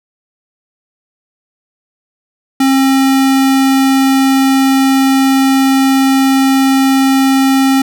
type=tone; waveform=square; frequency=268.3 Hz; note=C4; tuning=44 cents sharp; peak=-8 dBFS; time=2.6-7.82 s; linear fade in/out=5 ms; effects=none